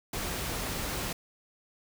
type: noise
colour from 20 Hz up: pink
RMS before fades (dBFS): -34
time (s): 0.13-1.13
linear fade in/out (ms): 5
effects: none